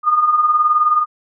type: beating tone pair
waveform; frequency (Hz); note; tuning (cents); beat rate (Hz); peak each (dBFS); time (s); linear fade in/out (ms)
sine; 1206 / 1225; D6 / D#6; +46 / -27; 19; -19 / -12; 0.03-1.06; 50
effects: none